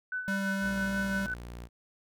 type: tone with tremolo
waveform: sine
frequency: 1500 Hz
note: F#6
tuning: 23 cents sharp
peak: -30 dBFS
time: 0.12-1.34 s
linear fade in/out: 2 ms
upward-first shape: sine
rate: 6 Hz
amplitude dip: 60%
type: tone with vibrato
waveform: square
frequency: 196 Hz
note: G3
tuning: in tune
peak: -31 dBFS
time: 0.28-1.26 s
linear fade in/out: 0 ms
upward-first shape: triangle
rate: 3.2 Hz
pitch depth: 8 cents each way
type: tone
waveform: sawtooth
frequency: 59.3 Hz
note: A#1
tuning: 30 cents sharp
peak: -37 dBFS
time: 0.6-1.69 s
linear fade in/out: 50 ms
effects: none